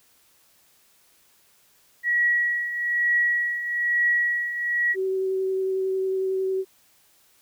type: tone with tremolo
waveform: sine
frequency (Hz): 1919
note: A#6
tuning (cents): +50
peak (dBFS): -17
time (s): 2.03-4.96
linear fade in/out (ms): 50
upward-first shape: triangle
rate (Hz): 1.1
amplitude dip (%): 70
type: tone with vibrato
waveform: sine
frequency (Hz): 380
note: F#4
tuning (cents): +46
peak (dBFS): -22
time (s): 4.94-6.65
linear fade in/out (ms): 50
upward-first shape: sine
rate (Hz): 11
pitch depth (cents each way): 10
effects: white hiss -60 dBFS RMS until 7.41 s